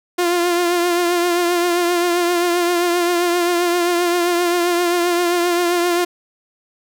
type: tone with vibrato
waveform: sawtooth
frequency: 349.2 Hz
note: F4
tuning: in tune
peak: -11 dBFS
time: 0.18-6.05 s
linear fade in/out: 10 ms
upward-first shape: triangle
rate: 7.6 Hz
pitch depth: 43 cents each way
effects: none